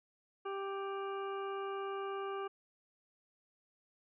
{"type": "harmonic tone with a mistuned harmonic", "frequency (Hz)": 392.7, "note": "G4", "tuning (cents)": 3, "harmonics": [1, 2, 3, 4, 6, 7], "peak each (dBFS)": [-39, -46, -43, -52, -57, -56], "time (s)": [0.45, 2.48], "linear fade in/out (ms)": 10, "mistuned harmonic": 7, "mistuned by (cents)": 52, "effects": []}